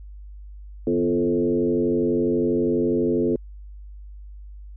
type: tone with frequency modulation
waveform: sine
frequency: 343.7 Hz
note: F4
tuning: 28 cents flat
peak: -18 dBFS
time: 0.87-3.36 s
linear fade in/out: 2 ms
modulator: 92.2 Hz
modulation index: 1.4
effects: added 50 Hz sine -37 dBFS peak until 4.76 s